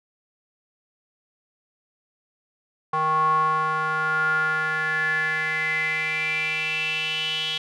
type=tone with band-pass filter sweep; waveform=square; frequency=156.7 Hz; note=D#3; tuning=13 cents sharp; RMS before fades=-24 dBFS; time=2.93-7.58 s; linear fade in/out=5 ms; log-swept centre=1000 to 3200 Hz; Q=8.2; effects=none